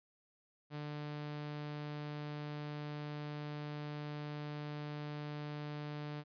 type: tone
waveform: sawtooth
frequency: 148.4 Hz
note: D3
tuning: 18 cents sharp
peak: -37 dBFS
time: 0.7-6.24 s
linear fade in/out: 50 ms
effects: resampled to 11025 Hz